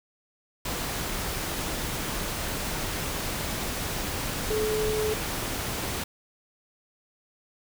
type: tone in noise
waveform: sine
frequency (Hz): 430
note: A4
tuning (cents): -40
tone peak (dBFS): -25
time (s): 4.5-5.14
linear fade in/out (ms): 5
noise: pink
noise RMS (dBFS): -31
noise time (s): 0.65-6.04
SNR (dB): +3
effects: none